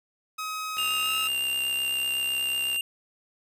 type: tone with pitch glide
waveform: sawtooth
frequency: 1268 to 1287.2 Hz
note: D#6 to E6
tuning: +32 to -42 cents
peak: -27 dBFS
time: 0.38-1.28 s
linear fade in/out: 10 ms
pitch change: +26 cents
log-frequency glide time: 1.03-1.11 s
type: click train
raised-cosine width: 0.2 ms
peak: -23 dBFS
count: 132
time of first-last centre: 0.77-2.761 s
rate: 65.8 Hz
type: tone with vibrato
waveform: square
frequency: 2794 Hz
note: F7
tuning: in tune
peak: -26 dBFS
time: 0.78-2.81 s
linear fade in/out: 2 ms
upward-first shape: sine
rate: 8 Hz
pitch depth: 9 cents each way
effects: none